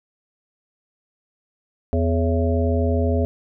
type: harmonic tone with a mistuned harmonic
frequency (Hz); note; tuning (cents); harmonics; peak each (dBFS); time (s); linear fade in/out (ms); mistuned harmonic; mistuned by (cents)
83.5; E2; +23; 1 / 3 / 5 / 7 / 8; -19 / -24 / -26 / -27 / -28; 1.93-3.25; 0; 7; -88
effects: none